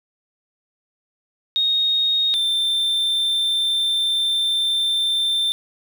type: tone pair in turn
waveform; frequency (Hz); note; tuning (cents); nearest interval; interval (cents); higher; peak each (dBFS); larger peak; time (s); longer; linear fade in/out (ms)
sine / triangle; 3729 / 3569; A#7 / A7; 0 / +24; minor second; 76; first; -16; neither; 1.56-2.34 / 2.34-5.52; second; 0
effects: 8-bit